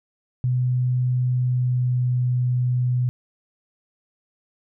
sine tone with pitch glide, 125.6 to 124.59 Hz, B2 to B2, +30 to +16 cents, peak -18 dBFS, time 0.44-3.09 s, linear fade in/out 0 ms, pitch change -14 cents, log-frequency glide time 1.28-2.14 s, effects none

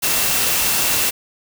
sine tone in noise, 2693 Hz, E7, 36 cents sharp, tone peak -29 dBFS, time 0.02-1.11 s, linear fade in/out 20 ms, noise white, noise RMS -18 dBFS, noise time 0.02-1.11 s, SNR -14 dB, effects none

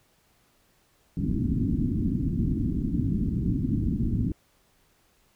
white low-pass noise, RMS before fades -26 dBFS, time 1.17-4.32 s, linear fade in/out 2 ms, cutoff 290 Hz, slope 48 dB/octave, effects pink hiss -65 dBFS RMS until 5.35 s

